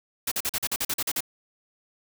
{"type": "noise bursts", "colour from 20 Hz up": "white", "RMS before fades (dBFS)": -27, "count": 11, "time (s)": [0.27, 1.206], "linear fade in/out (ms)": 5, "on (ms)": 46, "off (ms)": 43, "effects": []}